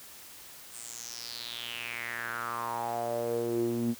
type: tone with band-pass filter sweep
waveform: sawtooth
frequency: 117.9 Hz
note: A#2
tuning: 20 cents sharp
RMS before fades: -34 dBFS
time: 0.71-3.95 s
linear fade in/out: 50 ms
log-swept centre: 9100 to 240 Hz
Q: 5.7
effects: white hiss -49 dBFS RMS until 3.99 s